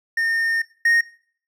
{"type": "tone pair in turn", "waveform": "triangle", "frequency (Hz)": [1826, 1856.8], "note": ["A#6", "A#6"], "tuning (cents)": [-36, -7], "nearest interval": "unison", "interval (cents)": 29, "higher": "second", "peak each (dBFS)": [-16, -12], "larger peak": "second", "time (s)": [[0.17, 0.62], [0.85, 1.01]], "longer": "first", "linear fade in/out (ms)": 5, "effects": ["noise-tail reverb RT60 0.5 s tail -20 dB re dry"]}